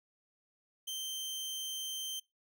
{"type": "tone", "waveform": "sawtooth", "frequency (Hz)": 3125, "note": "G7", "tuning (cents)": -6, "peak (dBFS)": -34, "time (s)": [0.87, 2.2], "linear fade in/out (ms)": 10, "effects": ["noise-tail reverb RT60 0.2 s tail -23 dB re dry"]}